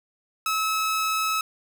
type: tone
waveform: sawtooth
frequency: 1294 Hz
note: E6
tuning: 32 cents flat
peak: -19 dBFS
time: 0.46-1.41 s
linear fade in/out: 2 ms
effects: none